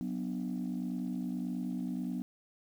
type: chord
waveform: sine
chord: B minor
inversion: second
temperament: just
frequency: 185.21 / 246.9 / 296.3 Hz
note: F#3 / B3 / D4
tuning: +2 / 0 / +15 cents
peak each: -36 / -35 / -40 dBFS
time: 0.01-2.22 s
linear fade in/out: 0 ms
effects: tanh soft clip ceiling -28 dBFS + 10-bit